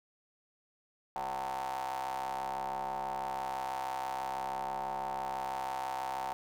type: ring-modulated tone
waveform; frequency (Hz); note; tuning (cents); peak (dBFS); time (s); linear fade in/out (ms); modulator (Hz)
35% pulse; 66.1; C2; +18; -30; 1.16-6.33; 0; 826
effects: none